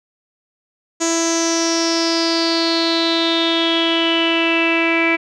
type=tone with low-pass filter sweep; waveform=sawtooth; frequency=331.3 Hz; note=E4; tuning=9 cents sharp; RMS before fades=-17 dBFS; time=1-5.17 s; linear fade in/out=20 ms; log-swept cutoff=6800 to 2300 Hz; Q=8.4; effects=none